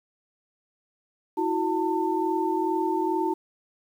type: tone cluster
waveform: sine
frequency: 325.5 / 367.8 / 896 Hz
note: E4 / F#4 / A5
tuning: -22 / -10 / +31 cents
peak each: -27 dBFS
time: 1.37-3.34 s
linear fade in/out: 10 ms
effects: 9-bit